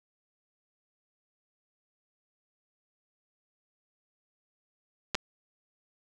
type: clicks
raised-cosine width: 0.2 ms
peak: -11 dBFS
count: 2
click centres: 5.147 / 5.152 s
effects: none